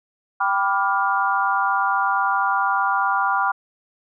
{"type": "chord", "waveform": "sine", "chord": "G dominant seventh", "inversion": "none", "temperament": "equal with one note detuned", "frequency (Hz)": [784, 987.8, 1174.7, 1409.9], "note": ["G5", "B5", "D6", "F6"], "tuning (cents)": [0, 0, 0, 16], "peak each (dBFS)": -23, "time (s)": [0.4, 3.52], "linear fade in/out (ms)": 10, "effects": []}